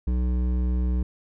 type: tone with hard clipping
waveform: sine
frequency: 61.74 Hz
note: B1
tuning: in tune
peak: -23 dBFS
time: 0.07-1.03 s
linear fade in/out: 5 ms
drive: 11 dB
effects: none